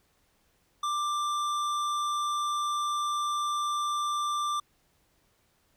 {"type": "tone with hard clipping", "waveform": "sine", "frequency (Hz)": 1182, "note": "D6", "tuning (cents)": 11, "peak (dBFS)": -29, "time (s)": [0.83, 4.6], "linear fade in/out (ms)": 5, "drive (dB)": 13, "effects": ["pink hiss -69 dBFS RMS until 5.76 s"]}